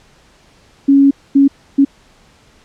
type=tone bursts at uneven times; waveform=sine; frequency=277.2 Hz; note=C#4; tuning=in tune; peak=-5 dBFS; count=3; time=0.88-1.11 / 1.35-1.48 / 1.78-1.85 s; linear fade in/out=10 ms; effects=pink hiss -49 dBFS RMS until 2.64 s + low-pass 7000 Hz 12 dB/octave